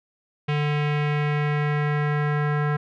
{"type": "tone with low-pass filter sweep", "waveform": "square", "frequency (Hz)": 148, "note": "D3", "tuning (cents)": 14, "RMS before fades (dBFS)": -23, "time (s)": [0.48, 2.77], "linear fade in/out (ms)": 10, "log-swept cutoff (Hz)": [2700, 1600], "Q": 2.5, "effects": []}